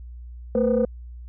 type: tone cluster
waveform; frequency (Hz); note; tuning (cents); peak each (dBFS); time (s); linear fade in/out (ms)
sine; 222.5 / 483 / 514; A3 / B4 / C5; +20 / -39 / -31; -21; 0.55-0.85; 2
effects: tanh soft clip ceiling -12 dBFS + added 60 Hz sine -36 dBFS peak until 1.28 s

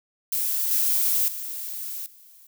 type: noise with level steps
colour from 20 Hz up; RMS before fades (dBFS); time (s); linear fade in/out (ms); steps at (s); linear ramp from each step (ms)
violet; -25 / -22 / -33 / -51; 0.32-2.47; 5; 0.71 / 1.28 / 2.06; 2
effects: none

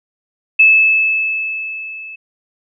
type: tone with level ramp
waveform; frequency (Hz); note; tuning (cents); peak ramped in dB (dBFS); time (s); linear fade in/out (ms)
sine; 2610; E7; -18; -4 to -29; 0.59-2.16; 10
effects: none

